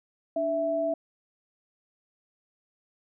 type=tone pair together; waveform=sine; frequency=293.7 / 659.3 Hz; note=D4 / E5; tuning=0 / 0 cents; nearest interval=octave + major second; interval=1400 cents; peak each=-33 / -25 dBFS; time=0.36-0.94 s; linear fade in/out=5 ms; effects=none